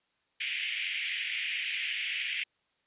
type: band-pass noise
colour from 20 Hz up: pink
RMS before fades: -34 dBFS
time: 0.4-2.44 s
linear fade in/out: 10 ms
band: 2000 to 3200 Hz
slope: 48 dB/octave
effects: white hiss -74 dBFS RMS until 2.86 s + resampled to 8000 Hz